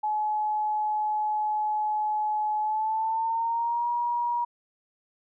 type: tone with pitch glide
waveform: sine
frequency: 851 to 955.2 Hz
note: G#5 to A#5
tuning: +42 to +42 cents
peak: -24 dBFS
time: 0.03-4.45 s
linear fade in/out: 10 ms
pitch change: +200 cents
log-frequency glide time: 2.6-3.88 s
effects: none